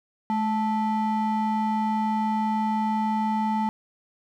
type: ring-modulated tone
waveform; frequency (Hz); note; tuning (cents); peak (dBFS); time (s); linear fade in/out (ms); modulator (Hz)
triangle; 546; C#5; -26; -17; 0.3-3.69; 0; 331
effects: none